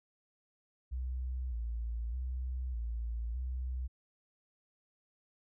sine tone with vibrato, 60.2 Hz, B1, 44 cents flat, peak -34 dBFS, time 0.91-3.88 s, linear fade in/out 20 ms, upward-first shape square, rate 0.82 Hz, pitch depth 84 cents each way, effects none

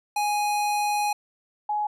square / sine tone pair in turn, 830.6 / 839.3 Hz, G#5 / G#5, 0 / +18 cents, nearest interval unison, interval 18 cents, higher second, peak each -23 dBFS, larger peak neither, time 0.16-1.13 / 1.69-1.87 s, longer first, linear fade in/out 5 ms, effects resampled to 32000 Hz

